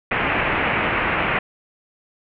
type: low-pass noise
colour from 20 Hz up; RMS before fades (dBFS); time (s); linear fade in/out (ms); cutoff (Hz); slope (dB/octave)
white; -21; 0.11-1.39; 5; 2600; 48
effects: none